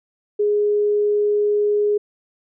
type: tone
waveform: sine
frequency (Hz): 415.3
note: G#4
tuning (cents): 0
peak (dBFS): -15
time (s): 0.39-1.98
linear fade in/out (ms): 10
effects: none